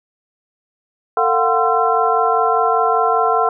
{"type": "tone cluster", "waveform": "sine", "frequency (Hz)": [449.4, 705, 750, 1037, 1345], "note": ["A4", "F5", "F#5", "C6", "E6"], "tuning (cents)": [37, 16, 23, -16, 34], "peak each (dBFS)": -19, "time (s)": [1.17, 3.49], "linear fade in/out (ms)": 2, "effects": []}